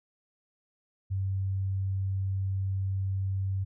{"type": "tone", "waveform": "sine", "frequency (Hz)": 96.3, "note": "G2", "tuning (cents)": -30, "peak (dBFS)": -27, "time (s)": [1.1, 3.65], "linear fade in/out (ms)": 20, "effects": []}